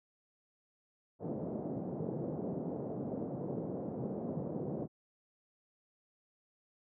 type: band-pass noise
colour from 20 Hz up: pink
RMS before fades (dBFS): -39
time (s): 1.19-4.88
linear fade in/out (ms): 50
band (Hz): 140 to 600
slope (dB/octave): 24
effects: none